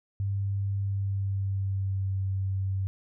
sine tone with pitch glide, 99 to 96.18 Hz, G2 to G2, +18 to -32 cents, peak -26 dBFS, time 0.2-2.87 s, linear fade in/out 0 ms, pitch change -50 cents, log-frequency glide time 0.78-2.17 s, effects none

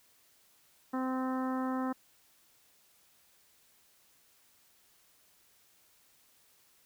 harmonic tone, 259.1 Hz, C4, 17 cents flat, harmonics 1 / 2 / 3 / 4 / 5 / 6 / 7, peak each -32 / -41 / -41 / -41 / -43 / -51 / -51 dBFS, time 0.93-1.93 s, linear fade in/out 10 ms, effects white hiss -66 dBFS RMS until 6.85 s

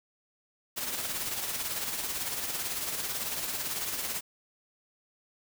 white noise with tremolo, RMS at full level -32 dBFS, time 0.76-4.21 s, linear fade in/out 20 ms, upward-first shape sine, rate 18 Hz, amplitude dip 45%, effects none

